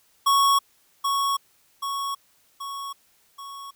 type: tone with echo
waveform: square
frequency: 1108.7 Hz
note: C#6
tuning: in tune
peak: -17 dBFS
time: 0.26-0.59 s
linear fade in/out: 10 ms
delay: 780 ms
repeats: 4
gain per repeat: -5 dB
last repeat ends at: 3.71 s
effects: white hiss -62 dBFS RMS until 3.75 s